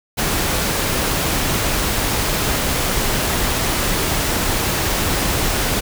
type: noise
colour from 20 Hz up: pink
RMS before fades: -19 dBFS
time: 0.17-5.81 s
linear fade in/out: 20 ms
effects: none